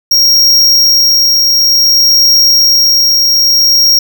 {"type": "tone with tremolo", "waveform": "square", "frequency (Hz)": 5588, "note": "F8", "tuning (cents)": 0, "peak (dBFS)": -4, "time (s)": [0.11, 3.99], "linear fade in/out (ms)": 5, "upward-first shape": "triangle", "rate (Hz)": 0.56, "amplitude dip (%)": 25, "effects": []}